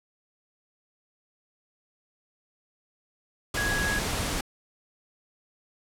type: tone in noise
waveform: sine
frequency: 1661.2 Hz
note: G#6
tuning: in tune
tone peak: -27 dBFS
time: 3.57-3.99 s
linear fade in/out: 5 ms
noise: pink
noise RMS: -29 dBFS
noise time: 3.54-4.41 s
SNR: -1 dB
effects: low-pass 11000 Hz 12 dB/octave